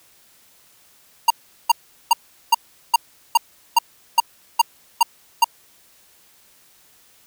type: tone bursts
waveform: square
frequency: 932.3 Hz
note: A#5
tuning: in tune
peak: -10 dBFS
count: 11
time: 1.28-5.444 s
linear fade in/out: 5 ms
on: 24 ms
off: 390 ms
effects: white hiss -54 dBFS RMS until 7.26 s